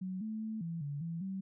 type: tone with pitch steps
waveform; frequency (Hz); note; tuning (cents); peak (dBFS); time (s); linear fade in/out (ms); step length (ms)
sine; 186.4 / 218 / 219.3 / 166.8 / 143.6 / 166.6 / 191.7; F#3 / A3 / A3 / E3 / D3 / E3 / G3; +13 / -16 / -6 / +21 / -39 / +19 / -38; -36; 0.01-1.41; 10; 200
effects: none